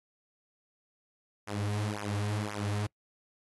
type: tone with flanger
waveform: sawtooth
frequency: 103.83 Hz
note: G#2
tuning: in tune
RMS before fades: -33 dBFS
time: 1.47-2.87 s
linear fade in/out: 10 ms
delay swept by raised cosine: 0.23 to 6.23 ms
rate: 1.9 Hz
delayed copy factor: -0.8
effects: noise-tail reverb RT60 0.1 s tail -26 dB re dry + AAC 32 kbps